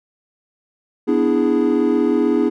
triangle chord, E dominant seventh, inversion second, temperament equal, 246.9 / 293.7 / 329.6 / 415.3 Hz, B3 / D4 / E4 / G#4, 0 / 0 / 0 / 0 cents, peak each -17 dBFS, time 1.07-2.5 s, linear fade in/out 20 ms, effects tanh soft clip ceiling -4 dBFS

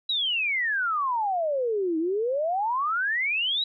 sine exponential two-way sweep, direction down then up, 3954 to 311.6 to 3954 Hz, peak -23 dBFS, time 0.09-3.64 s, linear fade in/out 5 ms, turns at 1.98 s, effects none

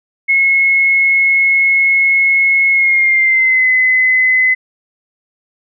sine tone with pitch glide, 2176 to 2030 Hz, C#7 to B6, -33 to +47 cents, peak -8 dBFS, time 0.28-4.55 s, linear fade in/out 20 ms, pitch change -120 cents, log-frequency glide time 2.71-3.68 s, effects none

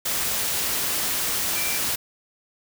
sine tone in noise, 2349 Hz, D7, in tune, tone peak -31 dBFS, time 1.55-1.78 s, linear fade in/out 10 ms, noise white, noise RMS -25 dBFS, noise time 0.05-1.96 s, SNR -9 dB, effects none

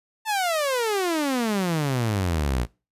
sawtooth exponential sweep, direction down, 900 to 56.3 Hz, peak -18 dBFS, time 0.25-2.67 s, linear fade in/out 50 ms, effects noise-tail reverb RT60 0.3 s tail -23 dB re dry + resampled to 32000 Hz

